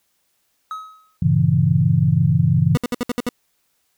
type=tone with exponential decay; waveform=triangle; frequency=1276 Hz; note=D#6; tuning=43 cents sharp; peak=-22 dBFS; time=0.71-1.17 s; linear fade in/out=1 ms; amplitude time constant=100 ms
type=chord; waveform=sine; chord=G diminished seventh; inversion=none; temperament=equal; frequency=98 / 116.54 / 138.59 / 164.81 Hz; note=G2 / Bb2 / Db3 / Fb3; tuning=0 / 0 / 0 / 0 cents; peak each=-21 / -21 / -17 / -17 dBFS; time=1.22-2.77 s; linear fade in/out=5 ms
type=tone bursts; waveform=30% pulse; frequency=243.7 Hz; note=B3; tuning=23 cents flat; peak=-16 dBFS; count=7; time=2.75-3.289 s; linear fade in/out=0 ms; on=23 ms; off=63 ms
effects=white hiss -67 dBFS RMS until 3.97 s